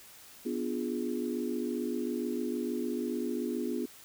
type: chord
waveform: sine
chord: B diminished seventh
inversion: none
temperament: equal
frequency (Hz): 246.9 / 293.7 / 349.2 / 415.3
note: B3 / D4 / F4 / Ab4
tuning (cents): 0 / 0 / 0 / 0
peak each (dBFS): -34 / -38 / -36 / -38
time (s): 0.45-3.86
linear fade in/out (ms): 10
effects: white hiss -53 dBFS RMS until 4.04 s